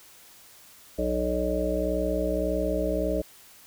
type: harmonic tone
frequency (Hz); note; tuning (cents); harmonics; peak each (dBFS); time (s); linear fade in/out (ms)
61.74; B1; 0; 1 / 3 / 5 / 7 / 9 / 10; -31 / -34 / -31 / -32 / -30 / -30; 0.98-3.22; 10
effects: white hiss -52 dBFS RMS until 3.66 s